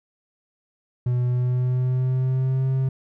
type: tone with pitch glide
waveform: triangle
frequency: 123.47 to 132.33 Hz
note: B2 to C3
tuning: 0 to +20 cents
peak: -17 dBFS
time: 1.06-2.89 s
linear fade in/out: 5 ms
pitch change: +120 cents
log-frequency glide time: 1.26-2.67 s
effects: none